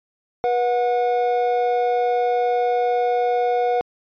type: tone pair together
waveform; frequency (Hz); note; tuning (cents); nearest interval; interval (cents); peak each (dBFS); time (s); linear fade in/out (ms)
triangle; 485.6 / 728; B4 / F#5; -29 / -28; perfect fifth; 701; -18; 0.44-3.81; 0
effects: resampled to 11025 Hz